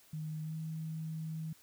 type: tone with pitch glide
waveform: sine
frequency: 155.56 to 159.2 Hz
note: D#3 to D#3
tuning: 0 to +40 cents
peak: -37 dBFS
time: 0.13-1.53 s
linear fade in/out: 5 ms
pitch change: +40 cents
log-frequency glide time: 0.43-0.54 s
effects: white hiss -63 dBFS RMS until 1.62 s